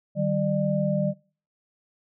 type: tone cluster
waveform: sine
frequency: 152.7 / 193.6 / 599 Hz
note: D#3 / G3 / D5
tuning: -32 / -21 / +34 cents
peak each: -26 dBFS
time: 0.15-1.14 s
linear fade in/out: 50 ms
effects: noise-tail reverb RT60 0.4 s tail -22 dB re dry